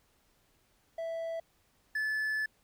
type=tone pair in turn; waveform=triangle; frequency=659.3 / 1733.9 Hz; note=E5 / A6; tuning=0 / -26 cents; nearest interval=octave + perfect fourth; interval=1674 cents; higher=second; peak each=-32 / -28 dBFS; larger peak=second; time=0.98-1.4 / 1.95-2.46 s; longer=second; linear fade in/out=5 ms; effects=pink hiss -70 dBFS RMS until 2.63 s